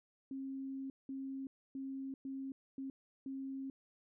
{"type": "tone bursts at uneven times", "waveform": "sine", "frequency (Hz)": 268.9, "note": "C4", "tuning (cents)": 47, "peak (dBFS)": -40, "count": 6, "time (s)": [[0.31, 0.9], [1.09, 1.47], [1.75, 2.14], [2.25, 2.52], [2.78, 2.9], [3.26, 3.7]], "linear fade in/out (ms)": 2, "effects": []}